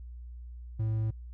triangle tone, 110 Hz, A2, in tune, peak -25 dBFS, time 0.79-1.11 s, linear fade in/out 10 ms, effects added 60 Hz sine -41 dBFS peak until 1.33 s

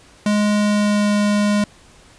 square tone with pitch glide, 208.4 to 206.7 Hz, G#3 to G#3, +6 to -8 cents, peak -15 dBFS, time 0.26-1.64 s, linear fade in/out 2 ms, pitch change -14 cents, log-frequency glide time 0.5-1.13 s, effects pink hiss -48 dBFS RMS until 2.18 s + resampled to 22050 Hz

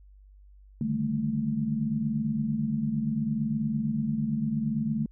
sine tone cluster, 145.2 / 154 / 200 / 220.7 Hz, D3 / D#3 / G3 / A3, -19 / -17 / +35 / +5 cents, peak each -34 / -34 / -35 / -27 dBFS, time 0.81-5.06 s, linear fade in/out 2 ms, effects added 49 Hz sine -50 dBFS peak until 5.11 s

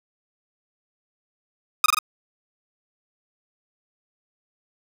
sawtooth tone with echo, 1244.5 Hz, D#6, in tune, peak -9 dBFS, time 1.84-1.86 s, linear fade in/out 2 ms, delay 43 ms, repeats 3, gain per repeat -2 dB, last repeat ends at 1.989 s, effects 7-bit

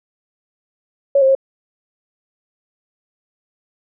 sine tone with pitch steps, 557 / 532 / 538 Hz, C#5 / C5 / C5, +8 / +29 / +48 cents, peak -9 dBFS, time 1.15-1.351 s, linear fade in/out 5 ms, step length 67 ms, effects none

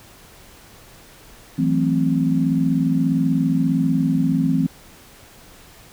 sine chord, F# half-diminished seventh, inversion third, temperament equal, 164.81 / 185 / 220 / 261.6 Hz, E3 / F#3 / A3 / C4, 0 / 0 / 0 / 0 cents, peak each -20 / -25 / -25 / -19 dBFS, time 1.58-4.67 s, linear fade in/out 10 ms, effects pink hiss -46 dBFS RMS until 5.92 s

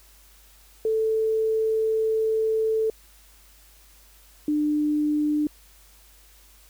sine tone pair in turn, 440.9 / 299.2 Hz, A4 / D4, +4 / +32 cents, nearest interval perfect fifth, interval 672 cents, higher first, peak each -20 dBFS, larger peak neither, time 0.85-2.9 / 4.48-5.47 s, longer first, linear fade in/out 2 ms, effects added 50 Hz sine -54 dBFS peak until 6.69 s + white hiss -55 dBFS RMS until 6.69 s

